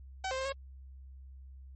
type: tone with pitch steps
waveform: sawtooth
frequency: 762 / 524 / 529 / 546 Hz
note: G5 / C5 / C5 / C#5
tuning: -49 / +2 / +19 / -26 cents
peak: -29 dBFS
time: 0.24-0.524 s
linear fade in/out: 5 ms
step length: 71 ms
effects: added 66 Hz sine -47 dBFS peak until 1.75 s + MP3 32 kbps